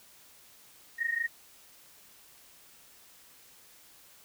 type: tone pair together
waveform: sine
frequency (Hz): 1846 / 1871.8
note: A#6 / A#6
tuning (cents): -17 / +7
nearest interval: unison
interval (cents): 24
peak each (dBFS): -32 / -31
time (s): 0.98-1.28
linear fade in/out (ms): 20
effects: white hiss -57 dBFS RMS until 4.24 s